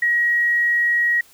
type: tone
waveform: sine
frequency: 1900 Hz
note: A#6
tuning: 33 cents sharp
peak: -15 dBFS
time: 0.02-1.21 s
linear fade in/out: 5 ms
effects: white hiss -51 dBFS RMS until 1.33 s